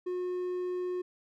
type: tone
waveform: triangle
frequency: 361.5 Hz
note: F#4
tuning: 40 cents flat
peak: -29 dBFS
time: 0.06-1.02 s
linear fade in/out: 10 ms
effects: none